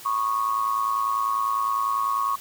sine tone with amplitude modulation, 1105 Hz, C#6, 6 cents flat, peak -18 dBFS, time 0.05-2.36 s, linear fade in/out 10 ms, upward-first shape sine, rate 110 Hz, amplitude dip 75%, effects white hiss -43 dBFS RMS until 2.4 s

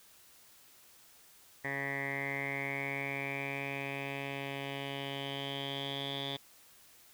10% pulse tone with low-pass filter sweep, 138.59 Hz, C#3, in tune, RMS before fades -38 dBFS, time 1.64-6.37 s, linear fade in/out 10 ms, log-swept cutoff 1900 to 3500 Hz, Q 9.9, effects white hiss -60 dBFS RMS until 7.13 s

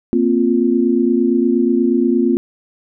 sine chord, Bb suspended second, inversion none, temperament equal, 233.1 / 261.6 / 349.2 Hz, Bb3 / C4 / F4, 0 / 0 / 0 cents, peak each -16 dBFS, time 0.13-2.37 s, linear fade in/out 0 ms, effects none

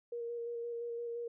sine tone with vibrato, 470.6 Hz, A#4, 16 cents sharp, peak -37 dBFS, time 0.12-1.28 s, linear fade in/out 5 ms, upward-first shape square, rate 5.8 Hz, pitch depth 13 cents each way, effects none

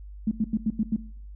sine tone bursts, 217.5 Hz, A3, 20 cents flat, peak -20 dBFS, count 6, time 0.27-0.963 s, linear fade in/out 5 ms, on 43 ms, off 87 ms, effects noise-tail reverb RT60 0.5 s tail -17 dB re dry + added 50 Hz sine -39 dBFS peak until 1.35 s

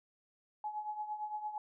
sine tone with tremolo, 847 Hz, G#5, 34 cents sharp, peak -34 dBFS, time 0.64-1.58 s, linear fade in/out 2 ms, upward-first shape triangle, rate 8.8 Hz, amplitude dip 75%, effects none

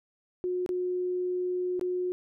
sine tone with dropouts, 362 Hz, F#4, 38 cents flat, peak -27 dBFS, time 0.44-2.12 s, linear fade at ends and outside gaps 0 ms, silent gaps 0.662-0.691 / 1.795-1.812 s, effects none

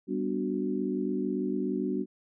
sine chord, G major seventh, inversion none, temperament equal, 196 / 246.9 / 293.7 / 370 Hz, G3 / B3 / D4 / F#4, 0 / 0 / 0 / 0 cents, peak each -33 dBFS, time 0.07-2.06 s, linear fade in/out 50 ms, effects none

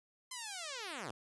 5% pulse linear sweep, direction down, 1046.5 to 92.5 Hz, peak -30 dBFS, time 0.31-1.11 s, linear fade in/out 5 ms, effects resampled to 24000 Hz

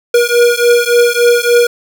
square beating tone pair, 476.8 / 480.3 Hz, A#4 / B4, +39 / -48 cents, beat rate 3.5 Hz, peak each -11 dBFS, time 0.14-1.67 s, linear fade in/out 5 ms, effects none

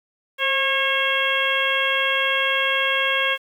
harmonic tone with a mistuned harmonic, 544 Hz, C#5, 33 cents flat, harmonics 1 / 2 / 3 / 4 / 5 / 6, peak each -27 / -27 / -24 / -25 / -25 / -25 dBFS, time 0.38-3.38 s, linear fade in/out 50 ms, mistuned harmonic 1, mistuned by -37 cents, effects 8-bit

